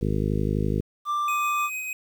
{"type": "harmonic tone", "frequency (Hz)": 51.91, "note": "G#1", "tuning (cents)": 0, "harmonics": [1, 2, 3, 4, 5, 6, 7, 8, 9], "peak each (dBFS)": [-28, -28, -28, -30, -33, -36, -33, -34, -36], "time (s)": [0.01, 0.81], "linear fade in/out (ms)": 10}
{"type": "tone", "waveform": "triangle", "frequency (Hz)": 1181, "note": "D6", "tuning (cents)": 9, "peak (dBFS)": -21, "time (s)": [1.05, 1.7], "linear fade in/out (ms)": 50}
{"type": "tone with tremolo", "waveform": "square", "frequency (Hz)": 2516, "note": "D#7", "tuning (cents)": 19, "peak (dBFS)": -29, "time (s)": [1.28, 1.93], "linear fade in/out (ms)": 2, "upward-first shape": "sine", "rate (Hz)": 6.7, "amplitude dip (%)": 25}
{"effects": ["9-bit"]}